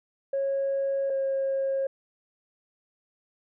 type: tone pair in turn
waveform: sine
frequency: 548 / 541.1 Hz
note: C#5 / C#5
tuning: -20 / -42 cents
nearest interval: unison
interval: 22 cents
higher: first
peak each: -23 / -23 dBFS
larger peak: neither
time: 0.33-1.1 / 1.1-1.87 s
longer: neither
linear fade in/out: 5 ms
effects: tanh soft clip ceiling -21 dBFS